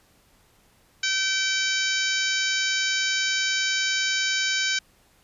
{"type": "harmonic tone", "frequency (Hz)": 770, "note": "G5", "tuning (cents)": -31, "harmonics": [2, 3, 4, 5, 6, 7, 8, 9], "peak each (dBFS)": [-27, -29, -30, -31, -32, -32, -33, -34], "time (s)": [1.03, 4.79], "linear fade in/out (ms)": 5, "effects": ["pink hiss -60 dBFS RMS until 5.23 s", "resampled to 32000 Hz"]}